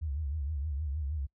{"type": "tone with vibrato", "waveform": "sine", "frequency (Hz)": 73.42, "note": "D2", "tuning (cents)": 0, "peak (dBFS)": -31, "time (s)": [0.01, 1.27], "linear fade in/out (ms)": 20, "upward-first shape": "triangle", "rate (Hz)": 6.4, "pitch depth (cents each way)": 180, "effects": ["noise-tail reverb RT60 0.1 s tail -24 dB re dry"]}